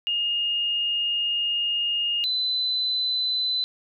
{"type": "tone pair in turn", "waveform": "sine", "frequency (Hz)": [2842, 4019], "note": ["F7", "B7"], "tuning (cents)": [30, 30], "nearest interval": "tritone", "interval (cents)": 600, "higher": "second", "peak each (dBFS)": -22, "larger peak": "neither", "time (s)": [[0.07, 2.24], [2.24, 3.64]], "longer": "first", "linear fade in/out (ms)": 0, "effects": []}